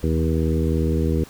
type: harmonic tone with a mistuned harmonic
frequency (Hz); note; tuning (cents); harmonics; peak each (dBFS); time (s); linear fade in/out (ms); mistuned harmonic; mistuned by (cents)
79.7; D#2; +42; 1 / 2 / 3 / 4 / 5 / 6; -21 / -24 / -26 / -27 / -28 / -29; 0.03-1.24; 5; 1; -62
effects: pink hiss -45 dBFS RMS until 1.29 s